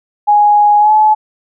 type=tone with pitch glide; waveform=sine; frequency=830.6 to 857.9 Hz; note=G#5 to A5; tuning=0 to -44 cents; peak=-5 dBFS; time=0.27-1.15 s; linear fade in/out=20 ms; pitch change=+56 cents; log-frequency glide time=0.79-0.92 s; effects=none